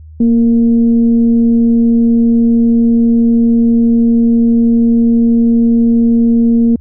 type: tone with frequency modulation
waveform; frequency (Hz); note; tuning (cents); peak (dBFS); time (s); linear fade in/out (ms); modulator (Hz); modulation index
sine; 233.1; A#3; 0; -6; 0.2-6.76; 5; 227; 0.33
effects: added 78 Hz sine -31 dBFS peak until 6.8 s